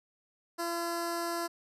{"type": "tone with notch filter", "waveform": "10% pulse", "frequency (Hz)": 340, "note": "F4", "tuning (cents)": -46, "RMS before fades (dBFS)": -34, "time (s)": [0.58, 1.48], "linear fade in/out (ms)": 20, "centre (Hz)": 2300, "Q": 1.3, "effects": ["resampled to 32000 Hz"]}